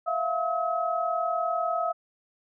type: tone cluster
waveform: sine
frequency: 664 / 704 / 1281 Hz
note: E5 / F5 / E6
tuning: +12 / +14 / -50 cents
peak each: -29 dBFS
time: 0.06-1.93 s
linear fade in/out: 20 ms
effects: none